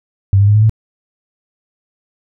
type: tone with pitch steps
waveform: sine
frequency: 98 / 100.93 / 103.95 / 107.06 / 110.26 Hz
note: G2 / G#2 / G#2 / A2 / A2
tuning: 0 / -49 / +2 / -47 / +4 cents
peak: -6 dBFS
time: 0.33-0.695 s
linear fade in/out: 0 ms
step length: 73 ms
effects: none

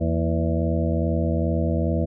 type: harmonic tone with a mistuned harmonic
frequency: 82.41 Hz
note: E2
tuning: in tune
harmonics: 1 / 2 / 3 / 4 / 6 / 7 / 8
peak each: -23 / -26 / -28 / -29 / -31 / -31 / -32 dBFS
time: 0-2.06 s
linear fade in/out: 20 ms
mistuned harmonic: 3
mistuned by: -93 cents
effects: none

